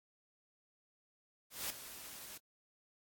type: noise with ADSR envelope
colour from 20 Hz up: white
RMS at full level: -38 dBFS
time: 1.5-2.38 s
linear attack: 200 ms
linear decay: 6 ms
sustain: -12 dB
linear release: 8 ms
effects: AAC 64 kbps